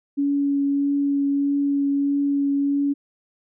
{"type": "tone with vibrato", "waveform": "sine", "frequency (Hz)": 281.7, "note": "C#4", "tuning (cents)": 28, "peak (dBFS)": -18, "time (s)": [0.17, 2.94], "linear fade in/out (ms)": 20, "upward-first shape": "triangle", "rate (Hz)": 1.6, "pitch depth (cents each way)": 11, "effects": []}